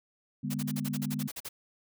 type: chord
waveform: sine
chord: G# diminished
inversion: second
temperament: equal with one note detuned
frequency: 146.83 / 204.8 / 246.9 Hz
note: D3 / G#3 / B3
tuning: 0 / -24 / 0 cents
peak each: -35 / -35 / -35 dBFS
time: 0.43-1.28 s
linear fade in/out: 10 ms
type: noise bursts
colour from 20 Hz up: white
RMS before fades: -39 dBFS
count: 12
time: 0.5-1.49 s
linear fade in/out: 10 ms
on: 44 ms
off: 42 ms
effects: none

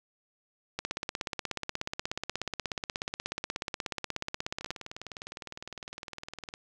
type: two click trains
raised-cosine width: 0.2 ms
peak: -15 / -23 dBFS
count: 66 / 39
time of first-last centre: 0.79-4.706 / 4.61-6.539 s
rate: 16.6 / 19.7 Hz
effects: none

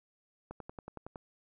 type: click train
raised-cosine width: 1 ms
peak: -29 dBFS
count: 8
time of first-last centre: 0.51-1.158 s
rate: 10.8 Hz
effects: none

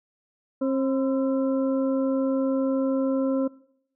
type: harmonic tone with a mistuned harmonic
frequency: 267.3 Hz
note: C4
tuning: 37 cents sharp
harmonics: 1 / 2 / 4 / 5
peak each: -23 / -26 / -41 / -41 dBFS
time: 0.61-3.48 s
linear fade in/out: 10 ms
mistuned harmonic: 4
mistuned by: -73 cents
effects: noise-tail reverb RT60 0.7 s tail -21 dB re dry

